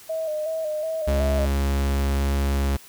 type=tone with vibrato; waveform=sine; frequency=627 Hz; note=D#5; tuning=13 cents sharp; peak=-24 dBFS; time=0.09-1.46 s; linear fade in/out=10 ms; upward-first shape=square; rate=2.7 Hz; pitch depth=42 cents each way
type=tone; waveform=45% pulse; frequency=69.3 Hz; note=C#2; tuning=in tune; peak=-20 dBFS; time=1.07-2.77 s; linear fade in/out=10 ms
effects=white hiss -47 dBFS RMS until 2.88 s